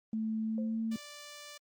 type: tone with pitch glide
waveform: sine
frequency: 220 to 224 Hz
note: A3 to A3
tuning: 0 to +31 cents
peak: -31 dBFS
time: 0.13-0.96 s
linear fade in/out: 2 ms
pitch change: +31 cents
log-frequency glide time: 0.44-0.77 s
type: tone with exponential decay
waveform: sine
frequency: 523.3 Hz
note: C5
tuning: in tune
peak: -39 dBFS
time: 0.58-0.87 s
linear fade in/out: 1 ms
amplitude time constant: 63 ms
type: tone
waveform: 5% pulse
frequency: 587.3 Hz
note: D5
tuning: in tune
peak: -35 dBFS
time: 0.91-1.58 s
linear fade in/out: 10 ms
effects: Opus 32 kbps